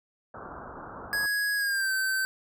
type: low-pass noise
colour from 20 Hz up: white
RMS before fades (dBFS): -42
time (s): 0.34-1.26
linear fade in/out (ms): 2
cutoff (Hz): 1500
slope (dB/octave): 96
type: tone with pitch glide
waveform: square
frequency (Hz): 1664 to 1543.6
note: G#6 to G6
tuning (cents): +3 to -27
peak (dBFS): -26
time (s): 1.13-2.25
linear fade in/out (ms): 0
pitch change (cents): -130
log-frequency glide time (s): 1.56-1.92
effects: none